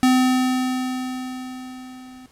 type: tone with level ramp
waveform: square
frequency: 255.6 Hz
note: C4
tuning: 40 cents flat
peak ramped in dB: -13 to -41 dBFS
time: 0.03-2.26 s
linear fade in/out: 0 ms
effects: pink hiss -56 dBFS RMS until 2.31 s + low-pass 12000 Hz 12 dB/octave